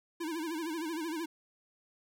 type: tone with vibrato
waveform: square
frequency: 323.1 Hz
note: E4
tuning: 35 cents flat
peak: -35 dBFS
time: 0.2-1.26 s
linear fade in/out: 10 ms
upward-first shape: sine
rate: 13 Hz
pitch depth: 110 cents each way
effects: none